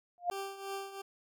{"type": "tone with exponential growth", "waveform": "sine", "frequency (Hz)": 704, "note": "F5", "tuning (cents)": 14, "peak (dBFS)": -24, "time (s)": [0.18, 0.3], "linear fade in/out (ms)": 0, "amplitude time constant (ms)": 26}
{"type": "tone with tremolo", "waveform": "20% pulse", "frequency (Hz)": 392, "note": "G4", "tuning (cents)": 0, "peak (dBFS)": -31, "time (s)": [0.31, 1.02], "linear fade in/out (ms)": 10, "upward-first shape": "triangle", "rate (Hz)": 2.9, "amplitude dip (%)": 75}
{"effects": []}